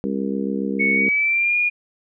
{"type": "harmonic tone", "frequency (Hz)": 67.3, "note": "C2", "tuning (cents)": 49, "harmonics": [3, 4, 5, 6, 7], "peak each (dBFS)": [-24, -26, -31, -30, -30], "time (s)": [0.04, 1.09], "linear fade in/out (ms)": 0}
{"type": "tone with pitch glide", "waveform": "sine", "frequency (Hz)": [2217, 2432], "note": ["C#7", "D#7"], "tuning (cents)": [0, -40], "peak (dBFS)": -16, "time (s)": [0.79, 1.7], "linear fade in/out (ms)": 20, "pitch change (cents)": 160, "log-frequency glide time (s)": [0.92, 1.57]}
{"effects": []}